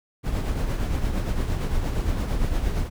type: noise with tremolo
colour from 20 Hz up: brown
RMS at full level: -22 dBFS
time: 0.23-2.9 s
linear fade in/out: 50 ms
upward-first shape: triangle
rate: 8.7 Hz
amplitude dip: 50%
effects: none